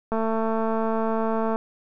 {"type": "click train", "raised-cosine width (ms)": 1, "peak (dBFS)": -13, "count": 322, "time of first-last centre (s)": [0.12, 1.559], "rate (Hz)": 223, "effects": []}